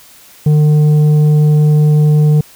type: tone with tanh clipping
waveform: sine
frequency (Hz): 150.9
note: D3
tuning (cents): +47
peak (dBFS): -7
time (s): 0.46-2.41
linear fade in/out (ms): 5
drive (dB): 6
effects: white hiss -41 dBFS RMS until 2.55 s